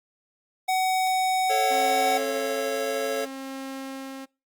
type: tone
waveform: square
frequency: 750 Hz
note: F#5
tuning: 23 cents sharp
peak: -22 dBFS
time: 0.68-2.18 s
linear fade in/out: 10 ms
type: chord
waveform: square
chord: A augmented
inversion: none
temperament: just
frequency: 440 / 550 / 687.5 Hz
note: A4 / C#5 / E#5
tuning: 0 / -14 / -27 cents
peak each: -30 / -29 / -35 dBFS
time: 1.49-3.26 s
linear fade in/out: 20 ms
type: tone with tremolo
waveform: sawtooth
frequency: 268.3 Hz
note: C4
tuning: 44 cents sharp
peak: -29 dBFS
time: 1.7-4.26 s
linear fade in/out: 20 ms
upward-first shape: sine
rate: 0.63 Hz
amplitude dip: 40%
effects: noise-tail reverb RT60 0.3 s tail -25 dB re dry + Opus 32 kbps